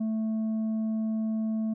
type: tone with tanh clipping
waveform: sine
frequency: 220 Hz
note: A3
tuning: in tune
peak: -27 dBFS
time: 0-1.74 s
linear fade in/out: 10 ms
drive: 4 dB
effects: none